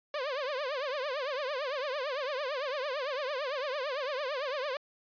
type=tone with vibrato; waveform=sawtooth; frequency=552 Hz; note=C#5; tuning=7 cents flat; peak=-28 dBFS; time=0.14-4.77 s; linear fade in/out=2 ms; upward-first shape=triangle; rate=8.9 Hz; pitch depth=210 cents each way; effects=resampled to 11025 Hz